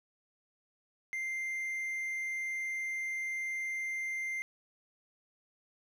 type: tone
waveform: triangle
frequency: 2093 Hz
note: C7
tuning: in tune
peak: -32 dBFS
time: 1.13-4.42 s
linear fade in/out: 0 ms
effects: none